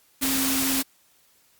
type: tone in noise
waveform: sine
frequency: 267.8 Hz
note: C4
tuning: 40 cents sharp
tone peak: -26 dBFS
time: 0.21-0.83 s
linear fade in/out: 20 ms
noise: white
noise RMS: -25 dBFS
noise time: 0.21-0.83 s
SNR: -4 dB
effects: white hiss -61 dBFS RMS until 1.59 s + Opus 48 kbps